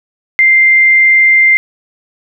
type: tone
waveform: sine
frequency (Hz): 2093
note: C7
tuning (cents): 0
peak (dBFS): -4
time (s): 0.39-1.57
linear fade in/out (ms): 0
effects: none